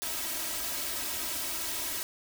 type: noise with comb filter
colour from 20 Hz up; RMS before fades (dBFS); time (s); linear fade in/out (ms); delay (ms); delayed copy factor
white; -34; 0.02-2.03; 0; 3.1; +0.85
effects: none